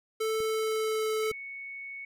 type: tone with pitch glide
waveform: square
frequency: 440 to 435.4 Hz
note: A4 to A4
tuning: 0 to -18 cents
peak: -28 dBFS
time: 0.2-1.32 s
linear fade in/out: 10 ms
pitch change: -18 cents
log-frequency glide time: 0.41-1.13 s
type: clicks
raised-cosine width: 3 ms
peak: -33 dBFS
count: 2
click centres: 0.404 / 1.314 s
type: tone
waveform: sine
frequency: 2217 Hz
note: C#7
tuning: in tune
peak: -38 dBFS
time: 1.22-2.05 s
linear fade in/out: 5 ms
effects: none